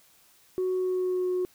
sine tone with pitch glide, 370 to 364.3 Hz, F#4 to F#4, 0 to -27 cents, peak -23 dBFS, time 0.58-1.45 s, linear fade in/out 0 ms, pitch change -27 cents, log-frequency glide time 0.75-1.3 s, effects tanh soft clip ceiling -22 dBFS + white hiss -60 dBFS RMS until 1.54 s

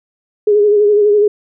sine tone with vibrato, 415.3 Hz, G#4, in tune, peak -7 dBFS, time 0.47-1.28 s, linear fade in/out 5 ms, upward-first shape sine, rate 12 Hz, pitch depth 40 cents each way, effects none

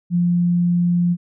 sine tone, 174.7 Hz, F3, 1 cent sharp, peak -14 dBFS, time 0.1-1.17 s, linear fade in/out 50 ms, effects none

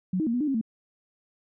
sine tone with pitch steps, 184.4 / 315.2 / 232 / 245.9 / 301.6 / 271.1 / 223.6 Hz, F#3 / D#4 / A#3 / B3 / D4 / C#4 / A3, -6 / +23 / -8 / -7 / +46 / -38 / +28 cents, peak -23 dBFS, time 0.13-0.613 s, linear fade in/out 5 ms, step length 69 ms, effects none

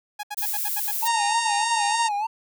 sawtooth tone bursts, 830.6 Hz, G#5, in tune, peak -25 dBFS, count 7, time 0.19-0.917 s, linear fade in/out 10 ms, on 43 ms, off 71 ms
violet noise, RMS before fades -27 dBFS, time 0.37-1.08 s, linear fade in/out 10 ms
triangle tone with vibrato, 872 Hz, A5, 16 cents flat, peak -21 dBFS, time 1.02-2.27 s, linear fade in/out 10 ms, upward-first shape sine, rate 3.3 Hz, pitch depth 130 cents each way
harmonic tone, 925 Hz, A#5, 14 cents flat, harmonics 1 / 2 / 3 / 4 / 5 / 6 / 7 / 8 / 9 / 10, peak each -27 / -30 / -32 / -33 / -34 / -35 / -35 / -36 / -37 / -37 dBFS, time 1.05-2.09 s, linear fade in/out 20 ms
effects none

